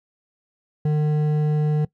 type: tone with hard clipping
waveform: sine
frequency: 151.1 Hz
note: D3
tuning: 50 cents sharp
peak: -19 dBFS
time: 0.85-1.85 s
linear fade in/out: 5 ms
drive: 8 dB
effects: noise-tail reverb RT60 0.1 s tail -20 dB re dry